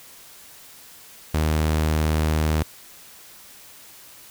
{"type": "tone", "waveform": "sawtooth", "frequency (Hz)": 77.78, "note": "D#2", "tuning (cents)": 0, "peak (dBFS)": -15, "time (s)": [1.34, 2.63], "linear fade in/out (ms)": 5, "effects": ["white hiss -46 dBFS RMS until 4.3 s"]}